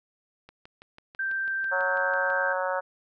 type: click train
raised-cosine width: 0.3 ms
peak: -31 dBFS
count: 12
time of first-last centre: 0.49-2.302 s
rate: 6.07 Hz
type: tone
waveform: sine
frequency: 1568 Hz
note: G6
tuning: in tune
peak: -26 dBFS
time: 1.19-2.53 s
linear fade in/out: 5 ms
type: harmonic tone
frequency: 184.6 Hz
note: F#3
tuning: 4 cents flat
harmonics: 3 / 4 / 5 / 6 / 7 / 8 / 9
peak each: -29 / -35 / -32 / -37 / -35 / -34 / -39 dBFS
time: 1.71-2.81 s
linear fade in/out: 20 ms
effects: none